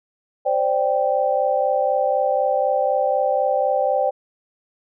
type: chord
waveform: sine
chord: C suspended second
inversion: none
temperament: equal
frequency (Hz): 523.3 / 587.3 / 784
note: C5 / D5 / G5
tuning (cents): 0 / 0 / 0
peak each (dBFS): -21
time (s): 0.45-4.11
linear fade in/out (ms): 20
effects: none